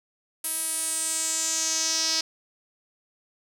sawtooth tone with band-pass filter sweep, 321.5 Hz, E4, 43 cents flat, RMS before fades -27 dBFS, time 0.44-2.21 s, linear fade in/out 5 ms, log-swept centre 11000 to 5100 Hz, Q 4.4, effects none

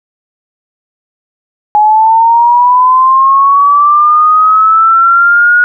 sine linear sweep, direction up, 837 to 1453 Hz, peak -3 dBFS, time 1.75-5.64 s, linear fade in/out 0 ms, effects none

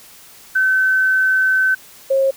sine tone pair in turn, 1529 / 539 Hz, G6 / C#5, -44 / -49 cents, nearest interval octave + tritone, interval 1805 cents, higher first, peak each -12 / -12 dBFS, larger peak neither, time 0.55-1.75 / 2.1-2.31 s, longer first, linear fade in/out 10 ms, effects white hiss -43 dBFS RMS until 2.36 s

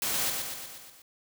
white noise with echo, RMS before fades -30 dBFS, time 0.02-0.3 s, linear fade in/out 2 ms, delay 120 ms, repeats 6, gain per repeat -4 dB, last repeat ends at 1.02 s, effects none

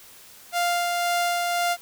sawtooth tone with tremolo, 698.5 Hz, F5, in tune, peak -17 dBFS, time 0.52-1.77 s, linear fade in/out 50 ms, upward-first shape sine, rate 1.9 Hz, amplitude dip 25%, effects white hiss -48 dBFS RMS until 1.81 s

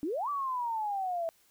sine exponential two-way sweep, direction up then down, 277.2 to 1174.7 to 651 Hz, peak -30 dBFS, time 0.03-1.29 s, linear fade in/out 0 ms, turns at 0.29 s, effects white hiss -66 dBFS RMS until 1.5 s

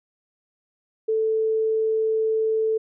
sine tone, 440.7 Hz, A4, 3 cents sharp, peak -19 dBFS, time 1.08-2.78 s, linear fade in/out 10 ms, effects none

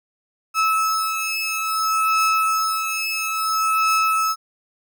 35% pulse beating tone pair, 1300 / 1300.59 Hz, E6 / E6, -24 / -24 cents, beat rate 0.59 Hz, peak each -20 dBFS, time 0.54-4.36 s, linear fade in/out 50 ms, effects none

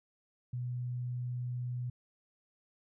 sine tone, 123.47 Hz, B2, in tune, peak -34 dBFS, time 0.53-1.9 s, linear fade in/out 5 ms, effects none

